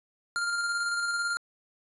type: tone with tremolo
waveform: square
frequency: 1399 Hz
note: F6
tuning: 3 cents sharp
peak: -27 dBFS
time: 0.36-1.37 s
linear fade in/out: 0 ms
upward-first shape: square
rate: 18 Hz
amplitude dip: 25%
effects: resampled to 24000 Hz